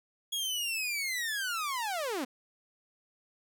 sawtooth linear sweep, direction down, 3340 to 233.1 Hz, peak -28 dBFS, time 0.32-2.25 s, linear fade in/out 10 ms, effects none

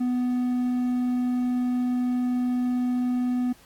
triangle tone, 248.3 Hz, B3, 9 cents sharp, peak -20 dBFS, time 0-3.53 s, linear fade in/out 10 ms, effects pink hiss -55 dBFS RMS until 3.65 s + AAC 64 kbps

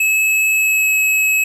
square tone with pitch glide, 2588 to 2572 Hz, E7 to E7, -32 to -43 cents, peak -13 dBFS, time 0-1.44 s, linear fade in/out 5 ms, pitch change -11 cents, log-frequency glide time 0.54-0.9 s, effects none

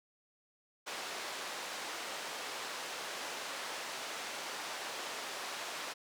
pink band-pass noise, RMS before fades -42 dBFS, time 0.86-5.94 s, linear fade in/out 20 ms, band 580 to 7000 Hz, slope 12 dB/octave, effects none

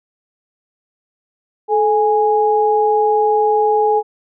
sine tone pair together, 433 / 828 Hz, A4 / G#5, -28 / -5 cents, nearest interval major seventh, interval 1123 cents, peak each -14 dBFS, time 1.68-4.03 s, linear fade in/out 50 ms, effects none

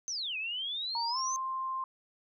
sine exponential two-way sweep, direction down then up, 6350 to 2489 to 6350 Hz, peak -33 dBFS, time 0.08-1.36 s, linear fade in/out 0 ms, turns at 0.37 s
sine tone with pitch glide, 931 to 1051.1 Hz, A#5 to C6, -2 to +8 cents, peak -32 dBFS, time 0.95-1.84 s, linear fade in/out 2 ms, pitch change +210 cents, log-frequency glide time 1.1-1.17 s
effects none

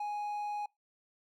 triangle tone, 830.6 Hz, G#5, in tune, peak -32 dBFS, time 0-0.66 s, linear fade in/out 5 ms, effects noise-tail reverb RT60 0.2 s tail -24 dB re dry

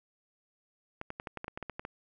clicks, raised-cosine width 0.5 ms, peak -23 dBFS, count 12, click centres 1.014 / 1.104 / 1.199 / 1.272 / 1.373 / 1.444 / 1.481 / 1.575 / 1.627 / 1.697 / 1.795 / 1.851 s, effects none

